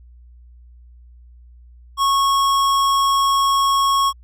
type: tone with hard clipping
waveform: sine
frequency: 1100 Hz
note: C#6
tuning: 14 cents flat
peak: -16 dBFS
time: 1.97-4.13 s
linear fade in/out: 50 ms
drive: 16 dB
effects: added 60 Hz sine -42 dBFS peak until 4.23 s